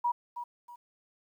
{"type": "tone with echo", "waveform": "sine", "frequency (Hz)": 961, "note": "B5", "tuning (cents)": -48, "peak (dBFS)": -25, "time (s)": [0.04, 0.12], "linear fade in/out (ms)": 10, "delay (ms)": 320, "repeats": 2, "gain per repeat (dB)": -10, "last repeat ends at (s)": 0.76, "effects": ["11-bit"]}